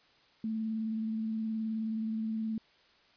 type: tone with vibrato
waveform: sine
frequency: 220.7 Hz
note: A3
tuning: 5 cents sharp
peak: -31 dBFS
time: 0.44-2.58 s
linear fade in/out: 2 ms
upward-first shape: triangle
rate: 19 Hz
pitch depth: 27 cents each way
effects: white hiss -64 dBFS RMS until 3.16 s + resampled to 11025 Hz